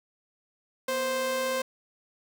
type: tone pair together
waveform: sawtooth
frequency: 243.3 / 523.3 Hz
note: B3 / C5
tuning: -26 / 0 cents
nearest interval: octave + minor second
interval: 1326 cents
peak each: -35 / -23 dBFS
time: 0.88-1.62 s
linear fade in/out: 5 ms
effects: none